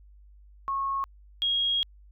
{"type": "tone pair in turn", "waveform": "sine", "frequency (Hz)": [1094, 3278], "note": ["C#6", "G#7"], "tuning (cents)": [-23, -23], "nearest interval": "octave + perfect fifth", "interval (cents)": 1900, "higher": "second", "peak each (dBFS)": [-26, -23], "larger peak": "second", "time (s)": [[0.68, 1.04], [1.42, 1.83]], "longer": "second", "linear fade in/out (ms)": 0, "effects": ["added 50 Hz sine -50 dBFS peak until 2.11 s"]}